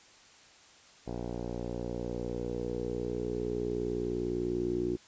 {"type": "tone with low-pass filter sweep", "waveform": "10% pulse", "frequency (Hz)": 59.9, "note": "A#1", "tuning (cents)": 48, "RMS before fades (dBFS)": -34, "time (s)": [1.06, 4.97], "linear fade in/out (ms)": 20, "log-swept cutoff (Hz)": [610, 350], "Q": 7.5, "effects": ["white hiss -57 dBFS RMS until 5.07 s", "resampled to 16000 Hz"]}